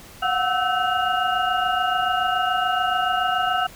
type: tone cluster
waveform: sine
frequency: 717 / 744 / 1309 / 1524 / 2844 Hz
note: F5 / F#5 / E6 / G6 / F7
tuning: +45 / +9 / -13 / -49 / +31 cents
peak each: -26 / -24 / -24 / -27 / -29 dBFS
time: 0.22-3.67 s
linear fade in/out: 10 ms
effects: pink hiss -44 dBFS RMS until 3.75 s